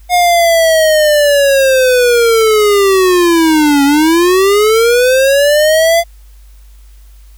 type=linear two-way sweep; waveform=square; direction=down then up; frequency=719 to 277.2 to 686 Hz; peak=-7 dBFS; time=0.09-6.04 s; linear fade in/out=50 ms; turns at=3.84 s; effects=added 50 Hz sine -35 dBFS peak until 7.37 s + white hiss -51 dBFS RMS until 7.37 s